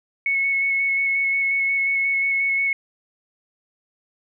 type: tone with vibrato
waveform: sine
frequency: 2200 Hz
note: C#7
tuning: 14 cents flat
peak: -18 dBFS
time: 0.26-2.73 s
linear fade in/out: 2 ms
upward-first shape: square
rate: 5.6 Hz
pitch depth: 10 cents each way
effects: none